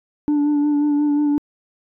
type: tone with vibrato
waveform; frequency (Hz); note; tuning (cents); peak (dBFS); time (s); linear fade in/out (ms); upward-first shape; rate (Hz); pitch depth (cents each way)
sine; 293.1; D4; -3; -12; 0.28-1.38; 0; sine; 5.6; 24
effects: tanh soft clip ceiling -14 dBFS